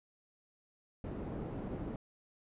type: low-pass noise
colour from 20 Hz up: white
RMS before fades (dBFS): -41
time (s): 1.04-1.96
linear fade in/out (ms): 2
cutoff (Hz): 340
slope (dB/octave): 12
effects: resampled to 8000 Hz